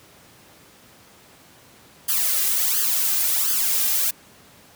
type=noise with flanger; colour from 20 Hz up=blue; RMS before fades=-21 dBFS; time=2.08-4.11 s; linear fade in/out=10 ms; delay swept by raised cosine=0.63 to 2.53 ms; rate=1.4 Hz; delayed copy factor=+0.85; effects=pink hiss -50 dBFS RMS until 4.75 s + high-pass 100 Hz 12 dB/octave